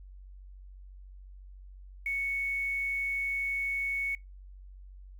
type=tone with quantisation; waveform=sine; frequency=2217 Hz; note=C#7; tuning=in tune; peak=-29 dBFS; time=2.06-4.15 s; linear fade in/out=2 ms; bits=9; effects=noise-tail reverb RT60 0.2 s tail -25 dB re dry + added 47 Hz sine -46 dBFS peak until 5.19 s